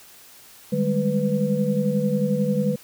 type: tone cluster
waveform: sine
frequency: 152.3 / 197 / 208.2 / 497.3 Hz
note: D#3 / G3 / G#3 / B4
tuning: -37 / +9 / +5 / +12 cents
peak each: -26 / -24 / -24 / -25 dBFS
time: 0.72-2.76 s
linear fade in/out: 10 ms
effects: white hiss -48 dBFS RMS until 2.83 s